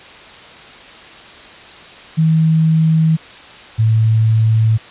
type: tone pair in turn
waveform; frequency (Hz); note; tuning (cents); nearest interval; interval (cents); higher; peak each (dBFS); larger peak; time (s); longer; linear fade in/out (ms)
sine; 160 / 111.02; D#3 / A2; +49 / +16; tritone; 633; first; -9; neither; 2.17-3.17 / 3.78-4.78; neither; 20
effects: white hiss -37 dBFS RMS until 4.9 s + resampled to 8000 Hz